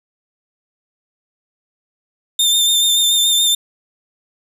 sawtooth tone with vibrato, 3600 Hz, A7, 39 cents sharp, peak -9 dBFS, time 2.39-3.55 s, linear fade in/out 5 ms, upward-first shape sine, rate 7 Hz, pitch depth 25 cents each way, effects none

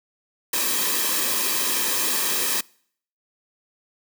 white noise with comb filter, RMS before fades -23 dBFS, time 0.53-2.61 s, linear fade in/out 5 ms, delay 1.4 ms, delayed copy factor -0.65, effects noise-tail reverb RT60 0.6 s tail -25 dB re dry + high-pass 200 Hz 12 dB/octave

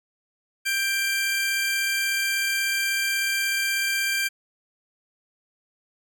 sawtooth tone pair together, 1584.8 / 2359 Hz, G6 / D7, +18 / +7 cents, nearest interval perfect fifth, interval 689 cents, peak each -22 dBFS, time 0.65-4.29 s, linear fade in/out 20 ms, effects none

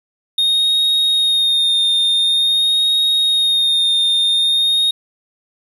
triangle tone with vibrato, 3695 Hz, A#7, 16 cents flat, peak -11 dBFS, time 0.38-4.91 s, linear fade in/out 5 ms, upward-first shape sine, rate 0.47 Hz, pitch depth 24 cents each way, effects 8-bit

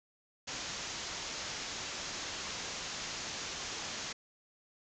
white low-pass noise, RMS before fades -41 dBFS, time 0.47-4.13 s, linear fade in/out 10 ms, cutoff 7100 Hz, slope 96 dB/octave, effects none

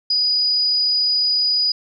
sine tone, 4933 Hz, D#8, 16 cents flat, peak -15 dBFS, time 0.1-1.72 s, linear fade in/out 5 ms, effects none

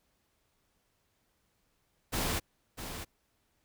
pink noise with echo, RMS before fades -32 dBFS, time 2.12-2.4 s, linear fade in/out 20 ms, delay 650 ms, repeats 1, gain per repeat -9 dB, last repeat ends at 3.05 s, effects pink hiss -75 dBFS RMS until 3.64 s

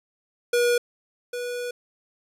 square tone pair in turn, 481.8 / 488 Hz, B4 / B4, -43 / -21 cents, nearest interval unison, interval 22 cents, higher second, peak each -19 / -29 dBFS, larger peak first, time 0.53-0.78 / 1.33-1.71 s, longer second, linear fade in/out 5 ms, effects resampled to 32000 Hz

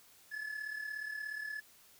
triangle tone with amplitude modulation, 1717 Hz, A6, 43 cents flat, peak -34 dBFS, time 0.31-1.61 s, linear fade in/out 20 ms, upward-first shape sine, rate 36.9 Hz, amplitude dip 65%, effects white hiss -62 dBFS RMS until 1.99 s

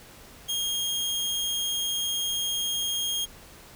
sawtooth tone, 3243 Hz, G#7, 42 cents flat, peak -23 dBFS, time 0.48-3.26 s, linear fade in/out 20 ms, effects pink hiss -49 dBFS RMS until 3.75 s

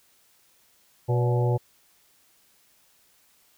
harmonic tone with a mistuned harmonic, 122.2 Hz, B2, 18 cents flat, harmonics 1 / 3 / 4 / 5 / 6 / 7, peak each -21 / -30 / -30 / -34 / -38 / -34 dBFS, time 1.08-1.58 s, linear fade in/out 20 ms, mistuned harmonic 5, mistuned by -84 cents, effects white hiss -62 dBFS RMS until 3.57 s

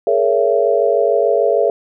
sine chord, A# half-diminished seventh, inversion third, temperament just, 419.5 / 466.2 / 559.4 / 671.3 Hz, G#4 / A#4 / C#5 / E5, +17 / 0 / +16 / +31 cents, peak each -17 dBFS, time 0.07-1.7 s, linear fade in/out 2 ms, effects none

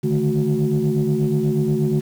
sine tone cluster, 145.2 / 153.5 / 217.7 / 369.3 Hz, D3 / D#3 / A3 / F#4, -19 / -23 / -18 / -3 cents, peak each -21 dBFS, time 0.03-2.01 s, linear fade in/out 20 ms, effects tanh soft clip ceiling -10 dBFS + 7-bit

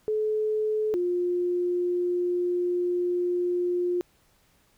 sine tone pair in turn, 430 / 354.5 Hz, A4 / F4, -40 / +26 cents, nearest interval minor third, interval 334 cents, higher first, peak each -23 dBFS, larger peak neither, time 0.08-0.94 / 0.94-4.01 s, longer second, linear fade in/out 0 ms, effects pink hiss -64 dBFS RMS until 4.77 s

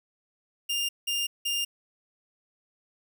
sawtooth tone bursts, 2805 Hz, F7, 7 cents sharp, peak -23 dBFS, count 3, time 0.69-1.65 s, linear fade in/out 10 ms, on 200 ms, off 180 ms, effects 10-bit

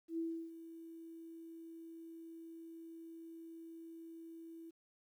sine tone with ADSR envelope, 329.6 Hz, E4, in tune, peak -35 dBFS, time 0.08-4.71 s, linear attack 100 ms, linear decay 320 ms, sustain -14 dB, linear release 16 ms, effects 12-bit

